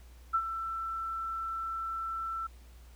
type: tone with ADSR envelope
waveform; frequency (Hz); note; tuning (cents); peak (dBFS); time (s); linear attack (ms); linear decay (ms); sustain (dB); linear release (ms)
sine; 1335; E6; +22; -23; 0.33-2.47; 19; 63; -10; 7
effects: added 60 Hz sine -50 dBFS peak until 2.95 s + pink hiss -62 dBFS RMS until 2.95 s